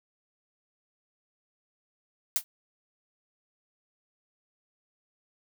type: noise with exponential decay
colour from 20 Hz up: blue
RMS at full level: -21 dBFS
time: 2.36-2.44 s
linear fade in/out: 0 ms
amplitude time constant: 17 ms
effects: none